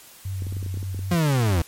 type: tone with vibrato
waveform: sine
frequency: 94.3 Hz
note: F#2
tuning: 33 cents sharp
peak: -26 dBFS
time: 0.25-1.15 s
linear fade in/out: 5 ms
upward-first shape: triangle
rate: 3.9 Hz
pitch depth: 36 cents each way
type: clicks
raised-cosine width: 3 ms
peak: -24 dBFS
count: 11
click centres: 0.422 / 0.468 / 0.525 / 0.568 / 0.628 / 0.663 / 0.742 / 0.773 / 0.829 / 0.946 / 0.992 s
type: linear sweep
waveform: 40% pulse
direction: down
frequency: 179.7 to 77.7 Hz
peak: -17 dBFS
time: 1.11-1.62 s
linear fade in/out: 5 ms
effects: white hiss -47 dBFS RMS until 1.67 s + MP3 64 kbps